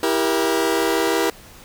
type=chord; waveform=sawtooth; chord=E diminished; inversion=none; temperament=just; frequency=329.6 / 395.6 / 474.7 Hz; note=E4 / G4 / Bb4; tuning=0 / +16 / +31 cents; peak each=-18 dBFS; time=0.03-1.3 s; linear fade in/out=2 ms; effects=pink hiss -44 dBFS RMS until 1.64 s